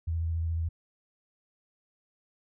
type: tone with vibrato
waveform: sine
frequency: 82.41 Hz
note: E2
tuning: in tune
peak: -27 dBFS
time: 0.07-0.69 s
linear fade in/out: 10 ms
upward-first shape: triangle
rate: 14 Hz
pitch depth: 30 cents each way
effects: none